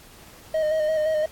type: tone with vibrato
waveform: triangle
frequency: 622 Hz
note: D#5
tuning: 1 cent flat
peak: -18 dBFS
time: 0.54-1.26 s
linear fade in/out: 5 ms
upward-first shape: square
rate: 5.8 Hz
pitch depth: 28 cents each way
effects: pink hiss -48 dBFS RMS until 1.31 s + AAC 64 kbps